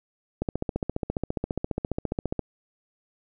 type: click train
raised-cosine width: 2 ms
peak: -13 dBFS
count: 30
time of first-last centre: 0.42-2.393 s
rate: 14.7 Hz
effects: none